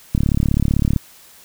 click train, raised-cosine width 5 ms, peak -4 dBFS, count 30, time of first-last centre 0.15-0.962 s, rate 35.7 Hz, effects white hiss -46 dBFS RMS until 1.44 s

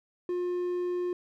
triangle tone, 356.2 Hz, F4, 34 cents sharp, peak -26 dBFS, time 0.29-1.13 s, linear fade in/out 2 ms, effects none

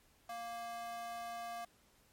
square tone with high-pass filter, 233.1 Hz, A#3, in tune, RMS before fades -44 dBFS, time 0.29-1.65 s, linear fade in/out 5 ms, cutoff 810 Hz, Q 4.6, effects pink hiss -69 dBFS RMS until 2.12 s + MP3 64 kbps

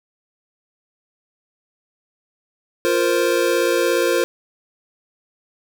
square chord, F suspended fourth, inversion none, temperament equal, 349.2 / 466.2 / 523.3 Hz, F4 / Bb4 / C5, 0 / 0 / 0 cents, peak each -21 dBFS, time 2.85-4.24 s, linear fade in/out 0 ms, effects none

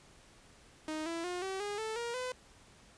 sawtooth tone with pitch steps, 311.1 / 333.4 / 357.4 / 383 / 410.5 / 440 / 471.5 / 505.4 Hz, D#4 / E4 / F4 / G4 / G#4 / A4 / A#4 / B4, 0 / +20 / +40 / -40 / -20 / 0 / +20 / +40 cents, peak -32 dBFS, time 0.88-2.32 s, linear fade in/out 2 ms, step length 180 ms, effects pink hiss -60 dBFS RMS until 2.97 s + resampled to 22050 Hz

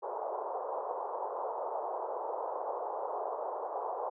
white band-pass noise, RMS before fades -37 dBFS, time 0.02-4.1 s, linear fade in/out 20 ms, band 420 to 1000 Hz, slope 48 dB/octave, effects none

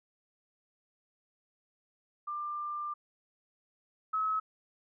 sine tone pair in turn, 1191 / 1286.4 Hz, D6 / E6, +24 / -43 cents, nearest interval minor second, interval 133 cents, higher second, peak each -34 / -28 dBFS, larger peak second, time 2.27-2.94 / 4.13-4.4 s, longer first, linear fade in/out 10 ms, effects none

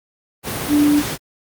sine tone in noise, 293.7 Hz, D4, in tune, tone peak -11 dBFS, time 0.68-1.03 s, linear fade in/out 50 ms, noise pink, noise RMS -24 dBFS, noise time 0.43-1.18 s, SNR +10 dB, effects high-pass 80 Hz 12 dB/octave + Opus 32 kbps

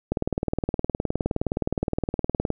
click train, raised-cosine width 2 ms, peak -10 dBFS, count 47, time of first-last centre 0.12-2.503 s, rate 19.3 Hz, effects none

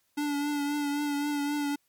square tone with vibrato, 289.9 Hz, D4, 22 cents flat, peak -28 dBFS, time 0.17-1.76 s, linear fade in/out 10 ms, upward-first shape triangle, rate 3.8 Hz, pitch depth 34 cents each way, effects white hiss -72 dBFS RMS until 1.88 s + MP3 96 kbps

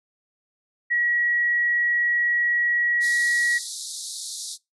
sine tone, 1916 Hz, A#6, 47 cents sharp, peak -19 dBFS, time 0.9-3.59 s, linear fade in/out 20 ms
pink band-pass noise, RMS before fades -34 dBFS, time 3-4.58 s, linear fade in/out 50 ms, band 3700 to 11000 Hz, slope 96 dB/octave
effects noise-tail reverb RT60 0.2 s tail -22 dB re dry

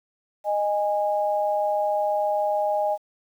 sine tone pair together, 617 / 823.6 Hz, D#5 / G#5, -15 / -15 cents, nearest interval perfect fourth, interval 500 cents, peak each -23 / -24 dBFS, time 0.44-2.98 s, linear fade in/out 50 ms, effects 9-bit

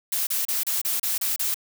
blue noise bursts, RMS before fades -25 dBFS, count 8, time 0.12-1.544 s, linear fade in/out 5 ms, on 150 ms, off 32 ms, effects none

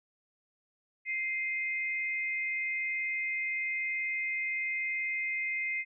sine tone pair together, 2093 / 2514 Hz, C7 / D#7, 0 / +17 cents, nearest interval minor third, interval 317 cents, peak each -31 / -38 dBFS, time 1.05-5.85 s, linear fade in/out 50 ms, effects none

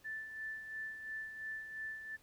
sine tone with tremolo, 1760 Hz, A6, in tune, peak -39 dBFS, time 0.04-2.17 s, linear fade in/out 20 ms, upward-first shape sine, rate 2.9 Hz, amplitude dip 55%, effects pink hiss -67 dBFS RMS until 2.22 s

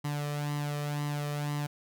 sawtooth tone with flanger, 146.5 Hz, D3, 4 cents flat, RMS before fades -33 dBFS, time 0.04-1.67 s, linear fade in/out 10 ms, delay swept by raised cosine 0.99 to 1.66 ms, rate 2 Hz, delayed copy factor +0.6, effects none

